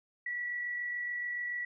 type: tone with amplitude modulation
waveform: sine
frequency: 1944 Hz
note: B6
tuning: 28 cents flat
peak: -32 dBFS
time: 0.26-1.65 s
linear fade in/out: 5 ms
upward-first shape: sine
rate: 47 Hz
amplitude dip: 30%
effects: none